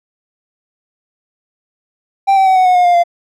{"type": "tone with pitch steps", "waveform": "triangle", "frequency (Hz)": [784, 770.1, 756.4, 743, 729.8, 716.9, 704.1, 691.6], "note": ["G5", "G5", "F#5", "F#5", "F#5", "F5", "F5", "F5"], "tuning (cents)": [0, -31, 38, 7, -24, 45, 14, -17], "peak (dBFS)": -5, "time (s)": [2.27, 3.038], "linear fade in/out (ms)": 20, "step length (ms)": 96, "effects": []}